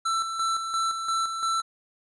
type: tone with tremolo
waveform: square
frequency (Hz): 1334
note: E6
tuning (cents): +20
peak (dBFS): -24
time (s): 0.05-1.62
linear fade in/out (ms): 10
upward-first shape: square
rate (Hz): 2.9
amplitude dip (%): 50
effects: resampled to 22050 Hz